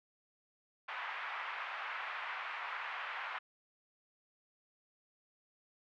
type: band-pass noise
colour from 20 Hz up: pink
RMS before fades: -42 dBFS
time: 0.88-3.39 s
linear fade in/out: 10 ms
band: 900 to 2500 Hz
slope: 24 dB/octave
effects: none